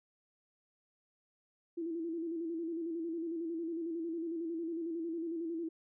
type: tone with vibrato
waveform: sine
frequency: 331.8 Hz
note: E4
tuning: 11 cents sharp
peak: -35 dBFS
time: 1.77-5.69 s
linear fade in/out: 10 ms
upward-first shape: square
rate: 11 Hz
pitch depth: 49 cents each way
effects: none